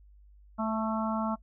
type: harmonic tone with a mistuned harmonic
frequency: 220 Hz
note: A3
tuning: in tune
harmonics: 1 / 3 / 4 / 5 / 6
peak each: -30 / -35 / -36 / -37 / -38 dBFS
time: 0.58-1.36 s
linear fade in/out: 20 ms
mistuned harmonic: 6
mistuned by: +18 cents
effects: noise-tail reverb RT60 0.1 s tail -22 dB re dry + added 50 Hz sine -53 dBFS peak until 1.42 s